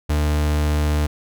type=tone; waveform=40% pulse; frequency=75 Hz; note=D2; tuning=37 cents sharp; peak=-16 dBFS; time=0.09-1.07 s; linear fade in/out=10 ms; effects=none